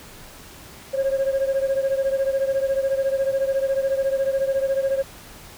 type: beating tone pair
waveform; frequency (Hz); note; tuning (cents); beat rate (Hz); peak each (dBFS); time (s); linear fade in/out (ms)
sine; 537 / 551; C5 / C#5; +45 / -11; 14; -19 / -22; 0.93-5.03; 20
effects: tanh soft clip ceiling -16 dBFS + pink hiss -43 dBFS RMS until 5.57 s